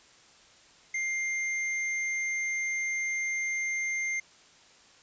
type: tone with hard clipping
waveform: sine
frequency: 2100 Hz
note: C7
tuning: 6 cents sharp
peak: -30 dBFS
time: 0.94-4.2 s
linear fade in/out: 5 ms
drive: 15 dB
effects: white hiss -57 dBFS RMS until 5.02 s + resampled to 16000 Hz